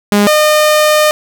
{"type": "tone pair in turn", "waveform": "sawtooth", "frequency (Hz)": [205.2, 608.5], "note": ["G#3", "D#5"], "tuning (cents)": [-21, -39], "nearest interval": "octave + perfect fifth", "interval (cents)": 1882, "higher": "second", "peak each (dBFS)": -3, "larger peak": "neither", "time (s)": [[0.12, 0.27], [0.27, 1.11]], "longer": "second", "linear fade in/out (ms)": 0, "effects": []}